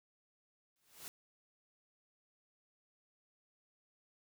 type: noise with exponential growth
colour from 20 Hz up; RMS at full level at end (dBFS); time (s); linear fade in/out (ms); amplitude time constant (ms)
white; -45; 0.76-1.08; 0; 68
effects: none